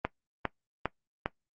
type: click train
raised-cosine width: 0.5 ms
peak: -13 dBFS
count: 4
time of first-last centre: 0.05-1.26 s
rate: 2.48 Hz
effects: noise-tail reverb RT60 0.1 s tail -18 dB re dry + Opus 32 kbps